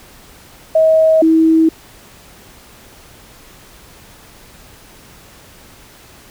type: tone pair in turn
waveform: sine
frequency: 638 / 322.2 Hz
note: D#5 / E4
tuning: +43 / -39 cents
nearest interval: octave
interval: 1182 cents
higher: first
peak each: -7 dBFS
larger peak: neither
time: 0.75-1.22 / 1.22-1.69 s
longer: neither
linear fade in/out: 5 ms
effects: pink hiss -42 dBFS RMS until 6.3 s